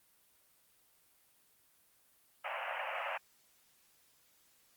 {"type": "band-pass noise", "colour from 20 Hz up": "pink", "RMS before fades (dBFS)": -39, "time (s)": [2.44, 3.18], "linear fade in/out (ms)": 10, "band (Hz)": [550, 2900], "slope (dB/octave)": 96, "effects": ["white hiss -69 dBFS RMS until 4.76 s", "Opus 32 kbps"]}